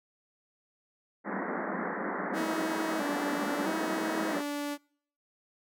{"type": "band-pass noise", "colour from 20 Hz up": "pink", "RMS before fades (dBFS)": -34, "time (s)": [1.24, 4.43], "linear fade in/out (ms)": 50, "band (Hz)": [180, 2000], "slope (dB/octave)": 96}
{"type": "tone with vibrato", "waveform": "sawtooth", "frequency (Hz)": 304.6, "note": "D#4", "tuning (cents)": -37, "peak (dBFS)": -28, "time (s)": [2.33, 4.78], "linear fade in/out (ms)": 50, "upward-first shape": "square", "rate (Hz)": 0.75, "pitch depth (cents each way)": 87}
{"effects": ["noise-tail reverb RT60 0.6 s tail -26 dB re dry"]}